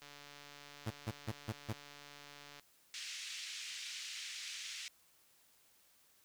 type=click train; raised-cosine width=0.2 ms; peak=-36 dBFS; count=372; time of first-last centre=0.02-2.596 s; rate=144 Hz
type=tone bursts; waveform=sawtooth; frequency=110 Hz; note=A2; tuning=in tune; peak=-32 dBFS; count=5; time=0.86-1.73 s; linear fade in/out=10 ms; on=46 ms; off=160 ms
type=band-pass noise; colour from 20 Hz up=pink; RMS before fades=-46 dBFS; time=2.94-4.88 s; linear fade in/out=0 ms; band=2200 to 7100 Hz; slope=24 dB/octave
effects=white hiss -69 dBFS RMS until 6.24 s